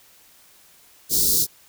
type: band-stop noise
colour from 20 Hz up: white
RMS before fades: -19 dBFS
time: 1.09-1.47 s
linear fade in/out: 50 ms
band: 470 to 4000 Hz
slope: 48 dB/octave
effects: white hiss -53 dBFS RMS until 1.68 s